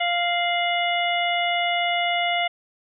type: harmonic tone with a mistuned harmonic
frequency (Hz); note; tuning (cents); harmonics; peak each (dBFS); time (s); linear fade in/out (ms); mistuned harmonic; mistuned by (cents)
697; F5; -4; 1 / 2 / 3 / 4 / 5; -23 / -34 / -25 / -28 / -32; 0-2.48; 10; 4; +77
effects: none